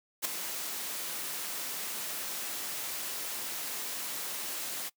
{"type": "noise with ADSR envelope", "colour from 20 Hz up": "white", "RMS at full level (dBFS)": -28, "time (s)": [0.22, 4.9], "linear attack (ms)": 31, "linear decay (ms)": 6, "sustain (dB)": -9, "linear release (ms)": 27, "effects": ["noise-tail reverb RT60 0.1 s tail -22 dB re dry", "high-pass 200 Hz 12 dB/octave"]}